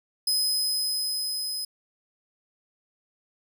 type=tone with level ramp; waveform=sawtooth; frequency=5050 Hz; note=D#8; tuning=25 cents sharp; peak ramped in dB=-19 to -27 dBFS; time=0.27-1.65 s; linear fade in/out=5 ms; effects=none